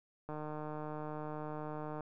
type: click train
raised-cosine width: 1 ms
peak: -29 dBFS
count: 262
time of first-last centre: 0.29-2.007 s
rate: 152 Hz
effects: none